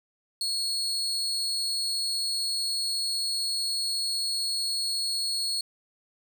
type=tone with amplitude modulation; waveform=35% pulse; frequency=4331 Hz; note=C#8; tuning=41 cents flat; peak=-23 dBFS; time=0.41-5.61 s; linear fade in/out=2 ms; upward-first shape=sine; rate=211 Hz; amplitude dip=45%; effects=none